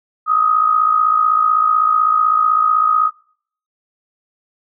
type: tone with amplitude modulation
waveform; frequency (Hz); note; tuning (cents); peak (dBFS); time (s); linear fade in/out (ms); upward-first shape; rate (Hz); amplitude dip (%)
sine; 1255; D#6; +15; -8; 0.26-3.11; 50; sine; 55.9; 65
effects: noise-tail reverb RT60 0.6 s tail -25 dB re dry